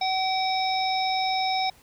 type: harmonic tone with a mistuned harmonic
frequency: 757 Hz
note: F#5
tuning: 39 cents sharp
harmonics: 1 / 3 / 5 / 7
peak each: -24 / -32 / -31 / -32 dBFS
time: 0.01-1.7 s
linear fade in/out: 5 ms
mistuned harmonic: 3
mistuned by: +26 cents
effects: pink hiss -56 dBFS RMS until 1.82 s